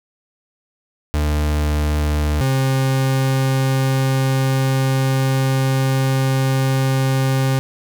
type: tone pair in turn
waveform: 40% pulse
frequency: 74.8 / 133.28 Hz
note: D2 / C3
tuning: +32 / +32 cents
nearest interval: minor seventh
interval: 1000 cents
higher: second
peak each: -15 / -14 dBFS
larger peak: second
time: 1.14-2.41 / 2.41-7.59 s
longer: second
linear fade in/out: 0 ms
effects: none